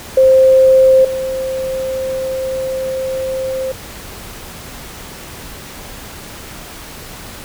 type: tone pair in turn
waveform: sine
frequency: 525 / 525 Hz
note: C5 / C5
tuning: +6 / +6 cents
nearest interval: unison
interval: 0 cents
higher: neither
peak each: -5 / -17 dBFS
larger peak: first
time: 0.17-1.05 / 1.05-3.72 s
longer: second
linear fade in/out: 5 ms
effects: pink hiss -32 dBFS RMS until 7.44 s